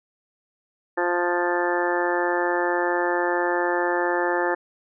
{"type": "harmonic tone", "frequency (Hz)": 175.6, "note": "F3", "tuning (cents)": 10, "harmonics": [2, 3, 4, 5, 6, 7, 8, 9, 10], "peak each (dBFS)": [-25, -27, -31, -27, -35, -34, -35, -34, -28], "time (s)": [0.97, 4.55], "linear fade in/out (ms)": 10, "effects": []}